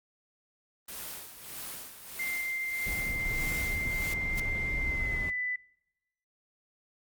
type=noise with tremolo; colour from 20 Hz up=white; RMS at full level=-39 dBFS; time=0.88-4.14 s; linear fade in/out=5 ms; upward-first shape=sine; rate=1.6 Hz; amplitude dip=65%
type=tone with pitch glide; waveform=sine; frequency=2093 to 1993.9 Hz; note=C7 to B6; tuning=0 to +16 cents; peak=-30 dBFS; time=2.19-5.56 s; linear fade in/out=5 ms; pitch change=-84 cents; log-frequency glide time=4.8-5.34 s
type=noise; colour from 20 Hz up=brown; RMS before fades=-36 dBFS; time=2.86-5.3 s; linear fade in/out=2 ms
type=noise with exponential growth; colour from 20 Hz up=white; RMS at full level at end=-33 dBFS; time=4.31-4.4 s; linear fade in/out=5 ms; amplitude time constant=19 ms
effects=noise-tail reverb RT60 1.0 s tail -25 dB re dry + Opus 24 kbps